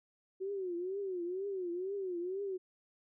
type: tone with vibrato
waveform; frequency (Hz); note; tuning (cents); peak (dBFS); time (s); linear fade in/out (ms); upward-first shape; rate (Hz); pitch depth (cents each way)
sine; 372; F#4; +9; -35; 0.4-2.58; 20; triangle; 2.1; 160
effects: none